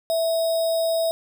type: tone with sample-and-hold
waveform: sine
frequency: 657 Hz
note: E5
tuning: 6 cents flat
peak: -19 dBFS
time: 0.1-1.11 s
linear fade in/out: 0 ms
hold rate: 4410 Hz
effects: none